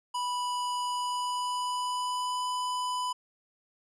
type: tone with pitch glide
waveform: square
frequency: 985 to 997.6 Hz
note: B5 to B5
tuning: -5 to +17 cents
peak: -30 dBFS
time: 0.14-3.13 s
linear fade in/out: 10 ms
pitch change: +22 cents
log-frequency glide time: 0.87-2.46 s
effects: resampled to 24000 Hz